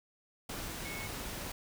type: tone in noise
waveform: sine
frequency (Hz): 2198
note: C#7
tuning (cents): -15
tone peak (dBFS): -43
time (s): 0.85-1.07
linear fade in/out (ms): 5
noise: pink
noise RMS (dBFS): -41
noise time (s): 0.49-1.52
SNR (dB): -5
effects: none